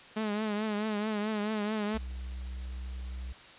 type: tone with vibrato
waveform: sawtooth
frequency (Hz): 212.2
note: G#3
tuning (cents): +38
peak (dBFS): -26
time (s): 0.16-1.98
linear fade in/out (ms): 10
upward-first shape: triangle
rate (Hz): 4.6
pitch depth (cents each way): 74
type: tone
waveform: triangle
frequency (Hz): 63.3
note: B1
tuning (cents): +43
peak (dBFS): -34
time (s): 1.94-3.33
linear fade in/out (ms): 10
effects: white hiss -51 dBFS RMS until 3.58 s + resampled to 8000 Hz